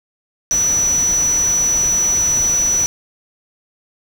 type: tone in noise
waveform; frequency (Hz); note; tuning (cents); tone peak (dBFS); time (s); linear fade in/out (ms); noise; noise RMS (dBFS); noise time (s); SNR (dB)
sine; 5920; F#8; 0; -13; 0.51-2.86; 0; pink; -28; 0.51-2.86; +12
effects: none